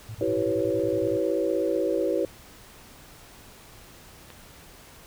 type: tone bursts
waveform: sine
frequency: 109.9 Hz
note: A2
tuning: 2 cents flat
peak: -34 dBFS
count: 12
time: 0.09-1.169 s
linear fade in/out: 0 ms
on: 56 ms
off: 37 ms
type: chord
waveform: sine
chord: C# half-diminished seventh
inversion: first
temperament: equal with one note detuned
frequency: 329.6 / 385.5 / 493.9 / 554.4 Hz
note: E4 / G4 / B4 / C#5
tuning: 0 / -29 / 0 / 0 cents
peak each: -28 dBFS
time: 0.21-2.25 s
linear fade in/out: 2 ms
type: click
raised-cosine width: 0.3 ms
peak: -28 dBFS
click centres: 4.303 s
effects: pink hiss -49 dBFS RMS until 5.06 s